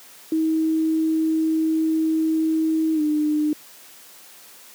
sine tone with pitch glide, 318.5 to 302 Hz, D#4 to D4, +41 to +48 cents, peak -17 dBFS, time 0.32-3.53 s, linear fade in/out 2 ms, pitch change -93 cents, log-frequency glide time 2.94-3.01 s, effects white hiss -46 dBFS RMS until 4.74 s + high-pass 200 Hz 12 dB/octave

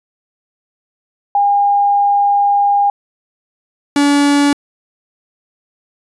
sine / 45% pulse tone pair in turn, 810 / 286.4 Hz, G#5 / D4, -43 / -43 cents, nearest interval octave + tritone, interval 1800 cents, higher first, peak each -9 dBFS, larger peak neither, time 1.35-2.9 / 3.96-4.53 s, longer first, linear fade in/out 2 ms, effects resampled to 24000 Hz

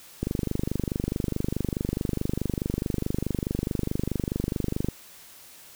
click train, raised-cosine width 3 ms, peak -13 dBFS, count 116, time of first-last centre 0.23-4.886 s, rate 24.7 Hz, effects white hiss -49 dBFS RMS until 5.75 s

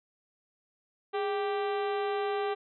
harmonic tone with a mistuned harmonic, 392 Hz, G4, in tune, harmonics 1 / 2 / 3 / 4 / 5 / 6 / 7 / 8 / 9 / 10, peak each -30 / -34 / -39 / -44 / -46 / -48 / -49 / -49 / -53 / -53 dBFS, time 1.13-2.55 s, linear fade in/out 20 ms, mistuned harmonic 1, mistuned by +85 cents, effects none

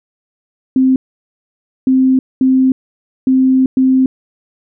sine tone bursts at uneven times, 261.1 Hz, C4, 3 cents flat, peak -7 dBFS, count 5, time 0.76-0.96 / 1.87-2.19 / 2.41-2.72 / 3.27-3.66 / 3.77-4.06 s, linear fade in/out 2 ms, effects none

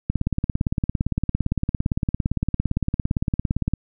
click train, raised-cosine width 5 ms, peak -8 dBFS, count 65, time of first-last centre 0.1-3.736 s, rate 17.6 Hz, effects none

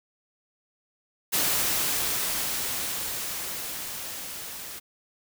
white noise with level ramp, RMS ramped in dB -24 to -39 dBFS, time 1.32-4.8 s, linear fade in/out 20 ms, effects none

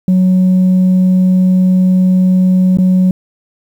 sine tone with dropouts, 184.7 Hz, F#3, 3 cents flat, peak -4 dBFS, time 0.08-3.11 s, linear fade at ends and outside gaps 2 ms, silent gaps 2.772-2.785 s, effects tanh soft clip ceiling -5 dBFS + 7-bit

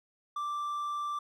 triangle tone, 1174.7 Hz, D6, in tune, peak -30 dBFS, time 0.36-1.19 s, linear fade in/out 5 ms, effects none

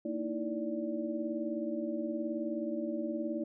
sine tone cluster, 230.7 / 307.8 / 326.8 / 581 Hz, A#3 / D#4 / E4 / D5, -18 / -19 / -15 / -19 cents, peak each -38 / -39 / -37 / -39 dBFS, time 0.05-3.44 s, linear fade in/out 5 ms, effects none

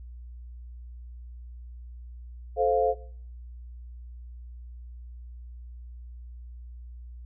sine chord, F major, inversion first, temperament just, 436.5 / 523.8 / 698.5 Hz, A4 / C5 / F5, -14 / +2 / 0 cents, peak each -25 dBFS, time 2.56-2.95 s, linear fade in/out 50 ms, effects noise-tail reverb RT60 0.5 s tail -18 dB re dry + added 60 Hz sine -40 dBFS peak until 7.25 s

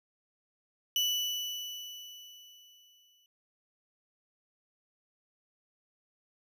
35% pulse tone with exponential decay, 2968 Hz, F#7, 5 cents sharp, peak -24 dBFS, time 0.96-3.26 s, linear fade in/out 1 ms, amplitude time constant 500 ms, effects none

